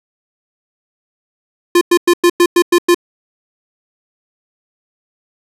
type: tone bursts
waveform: square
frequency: 349.2 Hz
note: F4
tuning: in tune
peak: -7 dBFS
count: 8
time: 1.75-2.946 s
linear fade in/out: 5 ms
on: 62 ms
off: 100 ms
effects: resampled to 32000 Hz